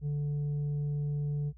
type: tone with tanh clipping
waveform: sine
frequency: 146 Hz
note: D3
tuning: 10 cents flat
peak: -30 dBFS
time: 0.01-1.53 s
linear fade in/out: 50 ms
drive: 3 dB
effects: added 60 Hz sine -50 dBFS peak until 1.57 s